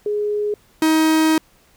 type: tone pair in turn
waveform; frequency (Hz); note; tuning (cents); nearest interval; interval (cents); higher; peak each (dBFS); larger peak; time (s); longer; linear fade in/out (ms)
sine / 45% pulse; 416.7 / 316.2; G#4 / D#4; +6 / +28; perfect fourth; 478; first; -18 / -13; second; 0.06-0.54 / 0.82-1.38; second; 2
effects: pink hiss -55 dBFS RMS until 1.76 s